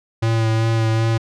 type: tone with vibrato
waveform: square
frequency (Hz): 112.6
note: A2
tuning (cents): +40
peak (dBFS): -16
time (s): 0.22-1.18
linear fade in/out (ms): 10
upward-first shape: sine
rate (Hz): 2.6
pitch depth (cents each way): 18
effects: low-pass 6000 Hz 12 dB/octave